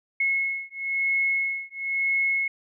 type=beating tone pair; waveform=sine; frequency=2178 / 2179 Hz; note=C#7 / C#7; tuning=-31 / -30 cents; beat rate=1 Hz; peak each=-26 dBFS; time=0.2-2.48 s; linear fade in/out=5 ms; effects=none